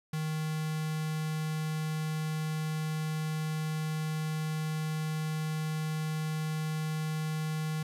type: tone with notch filter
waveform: square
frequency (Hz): 156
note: D#3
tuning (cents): +5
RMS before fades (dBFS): -33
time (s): 0.13-7.83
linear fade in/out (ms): 5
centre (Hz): 560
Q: 1.3
effects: resampled to 32000 Hz + 10-bit